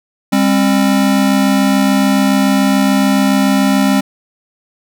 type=tone pair together; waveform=square; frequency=200 / 267 Hz; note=G3 / C4; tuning=+35 / +35 cents; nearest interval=perfect fourth; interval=500 cents; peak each=-13 dBFS; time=0.32-4.01 s; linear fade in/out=10 ms; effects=none